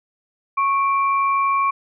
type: tone pair together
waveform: sine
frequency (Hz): 1101.9 / 2349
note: C#6 / D7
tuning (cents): -11 / 0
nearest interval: octave + minor second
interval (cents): 1311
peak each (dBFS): -16 / -27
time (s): 0.57-1.71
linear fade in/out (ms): 10
effects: none

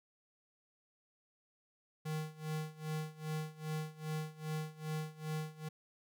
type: tone with tremolo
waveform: square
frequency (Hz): 155.5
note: D#3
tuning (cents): -1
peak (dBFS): -36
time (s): 2.05-5.69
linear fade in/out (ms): 10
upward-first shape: sine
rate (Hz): 2.5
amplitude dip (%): 90
effects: none

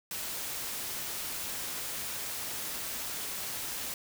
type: noise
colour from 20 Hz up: white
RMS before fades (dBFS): -37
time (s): 0.11-3.94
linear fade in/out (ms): 2
effects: none

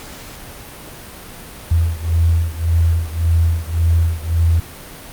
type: beating tone pair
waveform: sine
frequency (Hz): 82.41 / 84.21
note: E2 / E2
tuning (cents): 0 / +37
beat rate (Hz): 1.8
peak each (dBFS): -15 / -17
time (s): 1.71-4.6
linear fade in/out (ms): 5
effects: pink hiss -35 dBFS RMS until 5.12 s + Opus 48 kbps

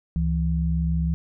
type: tone pair together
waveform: sine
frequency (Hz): 69.29 / 164.81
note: C#2 / E3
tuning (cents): 0 / 0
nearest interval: octave + minor third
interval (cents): 1500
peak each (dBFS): -23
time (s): 0.16-1.14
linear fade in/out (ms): 0
effects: none

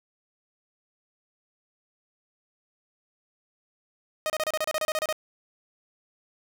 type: tone bursts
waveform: sawtooth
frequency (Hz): 622.3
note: D#5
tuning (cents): 0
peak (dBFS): -21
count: 13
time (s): 4.26-5.126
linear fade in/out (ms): 0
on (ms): 38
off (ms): 31
effects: none

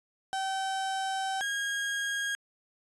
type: tone pair in turn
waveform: 35% pulse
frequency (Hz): 770 / 1631.6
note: G5 / G#6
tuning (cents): -31 / -31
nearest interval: octave + minor second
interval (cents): 1300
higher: second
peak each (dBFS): -28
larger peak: neither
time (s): 0.33-1.41 / 1.41-2.35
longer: first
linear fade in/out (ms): 0
effects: resampled to 24000 Hz

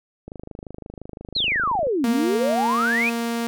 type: click train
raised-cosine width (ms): 2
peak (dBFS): -22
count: 42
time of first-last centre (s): 0.28-1.869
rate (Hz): 25.8
type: exponential two-way sweep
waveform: sine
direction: down then up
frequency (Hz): 4400 to 220 to 2593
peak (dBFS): -19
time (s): 1.35-3.1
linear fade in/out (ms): 10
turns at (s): 2.08
type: tone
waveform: sawtooth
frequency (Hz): 233.1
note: A#3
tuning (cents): 0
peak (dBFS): -19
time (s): 2.04-3.47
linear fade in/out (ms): 0
effects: none

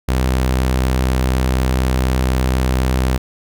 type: tone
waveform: sawtooth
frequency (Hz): 64.1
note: C2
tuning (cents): -35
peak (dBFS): -10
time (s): 0.08-3.18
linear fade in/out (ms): 10
effects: none

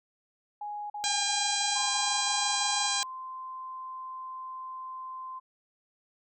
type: tone bursts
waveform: sine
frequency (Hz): 830.6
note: G#5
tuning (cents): 0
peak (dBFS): -34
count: 7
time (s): 0.61-2.886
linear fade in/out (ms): 5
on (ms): 290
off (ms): 41
type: harmonic tone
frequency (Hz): 805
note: G5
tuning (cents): +46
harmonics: 1 / 2 / 3 / 4 / 5 / 6 / 7 / 8 / 9 / 10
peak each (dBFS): -36 / -38 / -38 / -35 / -33 / -37 / -37 / -37 / -37 / -36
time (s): 1.04-3.03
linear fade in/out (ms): 0
type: tone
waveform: sine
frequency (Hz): 1038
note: C6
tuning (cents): -14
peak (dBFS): -37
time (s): 1.75-5.4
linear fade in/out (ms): 20
effects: none

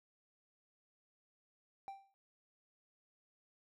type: tone with exponential decay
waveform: triangle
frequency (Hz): 784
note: G5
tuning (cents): 0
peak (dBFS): -39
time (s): 1.88-2.14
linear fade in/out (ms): 0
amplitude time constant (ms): 56
effects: none

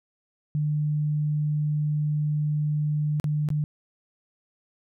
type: tone with dropouts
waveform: sine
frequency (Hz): 150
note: D3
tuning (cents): +37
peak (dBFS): -22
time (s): 0.55-3.64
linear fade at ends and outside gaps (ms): 0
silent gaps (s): 3.199-3.242 / 3.488-3.503
effects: none

